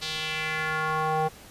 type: tone with band-pass filter sweep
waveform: square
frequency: 156.7 Hz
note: D#3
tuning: 13 cents sharp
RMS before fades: -28 dBFS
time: 0.01-1.29 s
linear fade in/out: 20 ms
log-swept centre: 4200 to 700 Hz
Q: 2.3
effects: pink hiss -48 dBFS RMS until 1.5 s + resampled to 32000 Hz